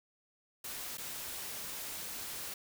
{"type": "noise with dropouts", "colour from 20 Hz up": "white", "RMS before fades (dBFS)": -42, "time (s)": [0.64, 2.54], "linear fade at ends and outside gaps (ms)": 5, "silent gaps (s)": [0.973, 0.98], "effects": []}